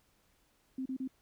sine tone bursts, 261.6 Hz, C4, in tune, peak -34 dBFS, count 3, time 0.78-1.077 s, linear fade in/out 5 ms, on 77 ms, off 33 ms, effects pink hiss -71 dBFS RMS until 1.21 s

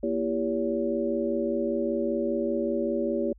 sine tone cluster, 236.7 / 332.5 / 397.6 / 566 Hz, A#3 / E4 / G4 / C#5, +27 / +15 / +25 / +36 cents, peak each -30 dBFS, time 0.03-3.33 s, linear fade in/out 5 ms, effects added 50 Hz sine -50 dBFS peak until 3.38 s

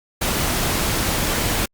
pink noise, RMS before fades -21 dBFS, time 0.21-1.66 s, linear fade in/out 10 ms, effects Opus 48 kbps

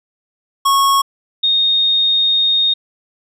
square / sine tone pair in turn, 1100 / 3700 Hz, C#6 / A#7, -14 / -14 cents, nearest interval octave + major sixth, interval 2100 cents, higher second, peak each -11 dBFS, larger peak neither, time 0.65-1.02 / 1.43-2.74 s, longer second, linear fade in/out 10 ms, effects resampled to 32000 Hz

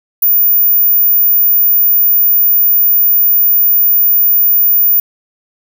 sine tone, 14790 Hz, A#9, 15 cents flat, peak -6 dBFS, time 0.22-5 s, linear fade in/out 5 ms, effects none

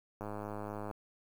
click train, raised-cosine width 1 ms, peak -27 dBFS, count 74, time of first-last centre 0.21-0.912 s, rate 104 Hz, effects 9-bit

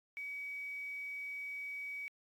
sine tone with quantisation, 2270 Hz, C#7, 41 cents sharp, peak -40 dBFS, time 0.17-2.08 s, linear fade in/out 0 ms, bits 10, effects AAC 64 kbps

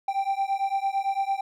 triangle beating tone pair, 780 / 788.9 Hz, G5 / G5, -9 / +11 cents, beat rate 8.9 Hz, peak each -25 dBFS, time 0.08-1.41 s, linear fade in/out 5 ms, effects none

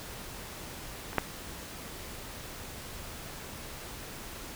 clicks, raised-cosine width 0.5 ms, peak -25 / -9 dBFS, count 2, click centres 1.131 / 1.183 s, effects pink hiss -43 dBFS RMS until 4.55 s

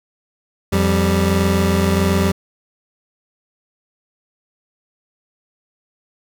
25% pulse tone pair together, 87.31 / 196 Hz, F2 / G3, 0 / 0 cents, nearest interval octave + major second, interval 1400 cents, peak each -13 dBFS, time 0.72-2.32 s, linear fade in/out 10 ms, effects none

